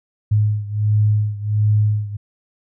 sine beating tone pair, 105.2 / 106.6 Hz, G#2 / G#2, +23 / +46 cents, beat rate 1.4 Hz, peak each -16 / -19 dBFS, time 0.31-2.17 s, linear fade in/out 10 ms, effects none

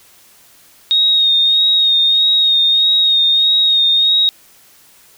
sine tone with vibrato, 3729 Hz, A#7, in tune, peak -9 dBFS, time 0.91-4.29 s, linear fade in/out 0 ms, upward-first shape sine, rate 1.6 Hz, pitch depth 30 cents each way, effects white hiss -47 dBFS RMS until 5.17 s

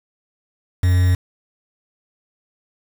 triangle tone with quantisation, 90.3 Hz, F#2, 42 cents flat, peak -10 dBFS, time 0.83-1.15 s, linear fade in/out 5 ms, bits 5, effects none

